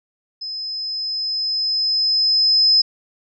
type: tone with level ramp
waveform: sine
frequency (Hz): 5100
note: D#8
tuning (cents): +42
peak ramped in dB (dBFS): -26 to -10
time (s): 0.41-2.82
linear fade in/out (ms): 10
effects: none